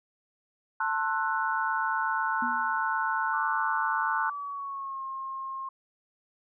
sine chord, F# half-diminished seventh, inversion first, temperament just, 888 / 1065.6 / 1332 / 1480 Hz, A5 / C6 / E6 / F#6, +16 / +31 / +18 / 0 cents, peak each -30 / -32 / -34 / -30 dBFS, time 0.8-4.3 s, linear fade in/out 5 ms
sine tone with exponential decay, 241.2 Hz, B3, 41 cents flat, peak -31 dBFS, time 2.42-2.84 s, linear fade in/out 5 ms, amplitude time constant 90 ms
sine tone with pitch glide, 1167 to 1070.1 Hz, D6 to C6, -11 to +39 cents, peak -33 dBFS, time 3.33-5.69 s, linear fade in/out 5 ms, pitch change -150 cents, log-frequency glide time 4.2-5.03 s
effects none

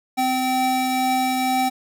square tone pair together, 258.1 / 772.2 Hz, C4 / G5, -23 / -26 cents, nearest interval octave + perfect fifth, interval 1897 cents, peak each -24 / -21 dBFS, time 0.17-1.7 s, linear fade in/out 20 ms, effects none

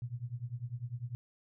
sine tone with tremolo, 120.5 Hz, B2, 42 cents flat, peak -33 dBFS, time 0.02-1.15 s, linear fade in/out 0 ms, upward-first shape triangle, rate 10 Hz, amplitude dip 100%, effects none

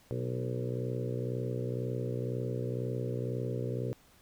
harmonic tone with a mistuned harmonic, 62 Hz, B1, 7 cents sharp, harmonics 2 / 3 / 4 / 5 / 6 / 7 / 8 / 9, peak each -34 / -44 / -43 / -46 / -42 / -40 / -41 / -47 dBFS, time 0.11-3.93 s, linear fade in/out 0 ms, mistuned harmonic 5, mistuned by +27 cents, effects pink hiss -62 dBFS RMS until 4.21 s

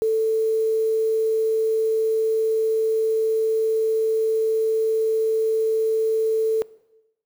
sine tone with quantisation, 442.4 Hz, A4, 9 cents sharp, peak -17 dBFS, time 0.02-6.62 s, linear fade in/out 0 ms, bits 7, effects noise-tail reverb RT60 1.0 s tail -21 dB re dry

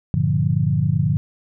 sine chord, G minor seventh, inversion none, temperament equal, 98 / 116.54 / 146.83 / 174.61 Hz, G2 / Bb2 / D3 / F3, 0 / 0 / 0 / 0 cents, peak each -23 / -22 / -19 / -23 dBFS, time 0.14-1.17 s, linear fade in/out 0 ms, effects none

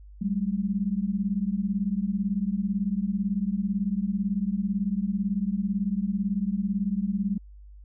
sine beating tone pair, 190 / 208 Hz, F#3 / G#3, +46 / +3 cents, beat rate 18 Hz, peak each -27 dBFS, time 0.21-7.38 s, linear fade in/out 10 ms, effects added 50 Hz sine -44 dBFS peak until 7.84 s

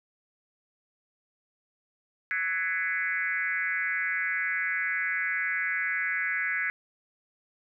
sine tone with frequency modulation, 1847 Hz, A#6, 16 cents flat, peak -26 dBFS, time 2.31-6.7 s, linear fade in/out 0 ms, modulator 178 Hz, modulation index 2.1, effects none

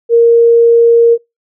sine tone, 466.2 Hz, A#4, in tune, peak -3 dBFS, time 0.09-1.18 s, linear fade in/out 50 ms, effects noise-tail reverb RT60 0.2 s tail -25 dB re dry

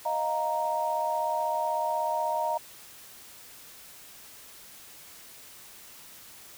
sine chord, Eb suspended second, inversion none, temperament equal, 622.3 / 698.5 / 932.3 Hz, Eb5 / F5 / Bb5, 0 / 0 / 0 cents, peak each -31 / -33 / -28 dBFS, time 0.05-2.58 s, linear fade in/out 10 ms, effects white hiss -49 dBFS RMS until 6.57 s

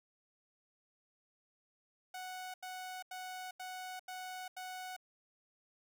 sawtooth tone bursts, 740 Hz, F#5, in tune, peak -39 dBFS, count 6, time 2.14-4.965 s, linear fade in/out 5 ms, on 400 ms, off 85 ms, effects none

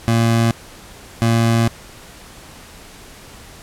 25% pulse tone pair in turn, 115.1 / 115.1 Hz, A#2 / A#2, -22 / -22 cents, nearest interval unison, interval 0 cents, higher neither, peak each -9 dBFS, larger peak neither, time 0.08-0.51 / 1.22-1.68 s, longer second, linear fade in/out 0 ms, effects pink hiss -40 dBFS RMS until 3.62 s + low-pass 12000 Hz 12 dB/octave

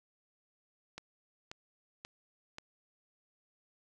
click train, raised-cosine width 0.2 ms, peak -26 dBFS, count 4, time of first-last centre 0.98-2.584 s, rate 1.87 Hz, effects none

